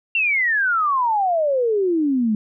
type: exponential sweep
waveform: sine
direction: down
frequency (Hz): 2767 to 207.7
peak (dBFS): -16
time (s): 0.15-2.35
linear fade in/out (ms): 2
effects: none